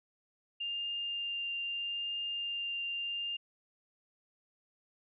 sine tone with vibrato, 2800 Hz, F7, 4 cents sharp, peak -34 dBFS, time 0.6-3.37 s, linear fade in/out 10 ms, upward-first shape triangle, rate 0.78 Hz, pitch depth 8 cents each way, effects none

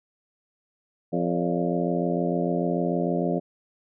harmonic tone with a mistuned harmonic, 86.7 Hz, F2, 12 cents flat, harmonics 2 / 3 / 4 / 5 / 6 / 7 / 8, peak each -27 / -29 / -30 / -31 / -32 / -32 / -33 dBFS, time 1.12-3.4 s, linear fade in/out 20 ms, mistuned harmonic 6, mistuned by +90 cents, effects none

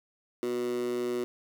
15% pulse tone with high-pass filter, 122.1 Hz, B2, 19 cents flat, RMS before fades -31 dBFS, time 0.43-1.24 s, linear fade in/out 0 ms, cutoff 320 Hz, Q 8.5, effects none

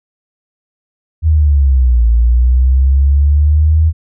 sine linear two-way sweep, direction down then up, 80.7 to 56.5 to 80.7 Hz, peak -6 dBFS, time 1.22-3.93 s, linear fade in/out 50 ms, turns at 2.07 s, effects none

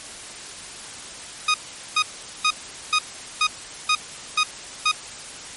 15% pulse tone bursts, 1244 Hz, D#6, 1 cent flat, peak -10 dBFS, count 8, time 1.48-4.916 s, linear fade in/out 5 ms, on 62 ms, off 420 ms, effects white hiss -37 dBFS RMS until 5.56 s + MP3 48 kbps

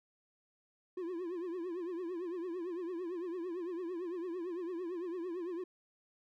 triangle tone with vibrato, 350.6 Hz, F4, 7 cents sharp, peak -35 dBFS, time 0.97-5.64 s, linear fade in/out 5 ms, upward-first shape triangle, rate 8.9 Hz, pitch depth 140 cents each way, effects none

